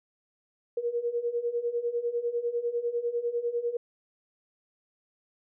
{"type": "beating tone pair", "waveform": "sine", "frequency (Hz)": [469.1, 479.1], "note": ["A#4", "A#4"], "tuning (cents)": [11, 47], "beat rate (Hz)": 10, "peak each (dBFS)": [-32, -29], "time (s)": [0.77, 3.77], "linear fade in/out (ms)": 5, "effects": []}